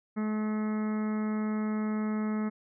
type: harmonic tone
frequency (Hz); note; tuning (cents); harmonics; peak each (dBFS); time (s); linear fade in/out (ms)
214.5; A3; -44; 1 / 2 / 3 / 4 / 5 / 6 / 7 / 8 / 9 / 10; -28 / -40 / -46 / -47 / -49 / -44 / -55 / -52 / -53 / -51; 0.16-2.5; 20
effects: none